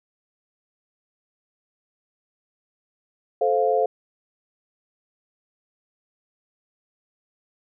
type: chord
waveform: sine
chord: F major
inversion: first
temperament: just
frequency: 436.5 / 523.8 / 698.5 Hz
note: A4 / C5 / F5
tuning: -14 / +2 / 0 cents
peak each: -22 dBFS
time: 3.41-3.86 s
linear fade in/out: 5 ms
effects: none